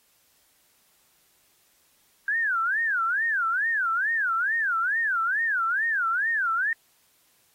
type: tone with vibrato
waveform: sine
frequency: 1568 Hz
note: G6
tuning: in tune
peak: -22 dBFS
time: 2.28-6.73 s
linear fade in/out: 2 ms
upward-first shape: sine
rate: 2.3 Hz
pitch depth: 290 cents each way
effects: white hiss -64 dBFS RMS until 7.54 s + AAC 48 kbps